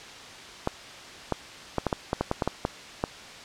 clicks, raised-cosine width 1 ms, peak -10 dBFS, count 12, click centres 0.674 / 1.323 / 1.783 / 1.867 / 1.928 / 2.131 / 2.21 / 2.314 / 2.422 / 2.476 / 2.651 / 3.039 s, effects white hiss -43 dBFS RMS until 3.44 s + low-pass 5000 Hz 12 dB/octave

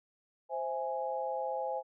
sine chord, C augmented, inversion none, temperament equal, 523.3 / 659.3 / 830.6 Hz, C5 / E5 / G#5, 0 / 0 / 0 cents, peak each -36 / -39 / -36 dBFS, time 0.49-1.83 s, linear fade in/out 50 ms, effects none

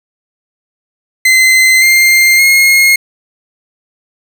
40% pulse tone with pitch steps, 2058 / 2104 / 2150 Hz, C7 / C7 / C7, -29 / +9 / +47 cents, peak -4 dBFS, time 1.25-2.96 s, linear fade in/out 5 ms, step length 570 ms, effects none

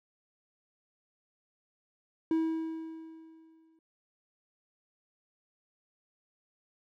triangle tone with exponential decay, 322.9 Hz, E4, 36 cents flat, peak -22 dBFS, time 2.31-3.79 s, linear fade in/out 2 ms, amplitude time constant 320 ms, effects none

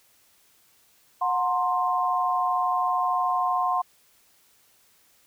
sine tone cluster, 729 / 919 / 1052 Hz, F#5 / A#5 / C6, -26 / -25 / +9 cents, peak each -25 / -32 / -24 dBFS, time 1.21-3.82 s, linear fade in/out 10 ms, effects white hiss -61 dBFS RMS until 5.26 s

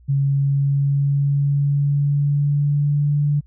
sine tone with pitch glide, 138.8 to 145.87 Hz, C#3 to D3, +3 to -11 cents, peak -15 dBFS, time 0.08-3.41 s, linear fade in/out 20 ms, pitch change +86 cents, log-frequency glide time 0.22-3.18 s, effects added 60 Hz sine -46 dBFS peak until 3.46 s

